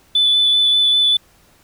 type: tone with vibrato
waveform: sine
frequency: 3486 Hz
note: A7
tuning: 17 cents flat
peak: -10 dBFS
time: 0.15-1.17 s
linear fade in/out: 5 ms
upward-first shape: sine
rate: 5.1 Hz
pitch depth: 11 cents each way
effects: tanh soft clip ceiling -7 dBFS + pink hiss -53 dBFS RMS until 1.63 s